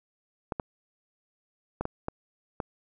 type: clicks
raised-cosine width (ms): 1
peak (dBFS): -16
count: 6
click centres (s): 0.522 / 0.598 / 1.81 / 1.854 / 2.084 / 2.602
effects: none